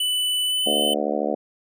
square tone with pitch glide, 2986 to 3033 Hz, F#7 to F#7, +15 to +42 cents, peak -21 dBFS, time 0-0.94 s, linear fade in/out 5 ms, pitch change +27 cents, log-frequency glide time 0.45-0.76 s
harmonic tone, 73.42 Hz, D2, in tune, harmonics 3 / 4 / 5 / 6 / 7 / 8 / 9 / 10, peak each -30 / -29 / -32 / -30 / -28 / -28 / -30 / -31 dBFS, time 0.66-1.35 s, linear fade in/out 5 ms
effects none

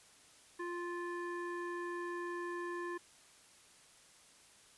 square tone with low-pass filter, 349.2 Hz, F4, in tune, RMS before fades -41 dBFS, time 0.59-2.98 s, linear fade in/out 10 ms, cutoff 1500 Hz, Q 7.5, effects white hiss -62 dBFS RMS until 4.77 s + resampled to 24000 Hz

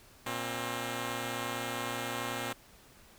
5% pulse tone pair together, 119 / 267.1 Hz, A#2 / C4, +36 / +36 cents, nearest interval octave + major second, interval 1400 cents, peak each -26 / -25 dBFS, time 0.26-2.53 s, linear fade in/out 5 ms, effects pink hiss -58 dBFS RMS until 3.18 s

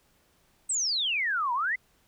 sine exponential two-way sweep, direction down then up, 8372 to 932.3 to 2113 Hz, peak -25 dBFS, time 0.69-1.76 s, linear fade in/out 10 ms, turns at 1.53 s, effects pink hiss -66 dBFS RMS until 2.07 s

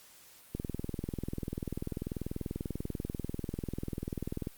click train, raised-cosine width 3 ms, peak -22 dBFS, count 81, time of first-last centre 0.55-4.472 s, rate 20.4 Hz, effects white hiss -57 dBFS RMS until 4.57 s + Opus 48 kbps

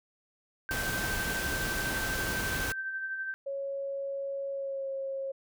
sine tone with tremolo, 1556 Hz, G6, 13 cents flat, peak -31 dBFS, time 0.69-3.34 s, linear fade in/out 0 ms, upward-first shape sine, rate 12 Hz, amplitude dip 40%
pink noise, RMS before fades -34 dBFS, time 0.71-2.72 s, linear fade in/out 0 ms
sine tone with pitch glide, 552 to 541.6 Hz, C#5 to C#5, -7 to -40 cents, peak -32 dBFS, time 3.46-5.32 s, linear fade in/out 10 ms, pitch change -33 cents, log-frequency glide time 4.51-4.89 s
effects none

